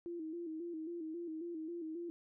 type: tone with vibrato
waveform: sine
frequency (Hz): 330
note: E4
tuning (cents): +2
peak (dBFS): -40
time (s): 0.06-2.1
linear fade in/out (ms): 0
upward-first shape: square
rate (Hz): 3.7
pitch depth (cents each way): 72
effects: none